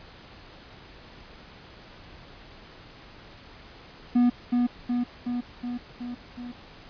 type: tone with echo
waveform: triangle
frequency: 243.5 Hz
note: B3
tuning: 24 cents flat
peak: -15 dBFS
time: 4.15-4.3 s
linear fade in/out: 10 ms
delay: 370 ms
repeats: 6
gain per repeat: -3 dB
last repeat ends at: 6.52 s
effects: pink hiss -48 dBFS RMS until 6.89 s + resampled to 11025 Hz